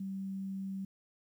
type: tone with quantisation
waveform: sine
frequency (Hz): 193.2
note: G3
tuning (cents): -25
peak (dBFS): -36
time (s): 0-0.85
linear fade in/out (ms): 5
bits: 11
effects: none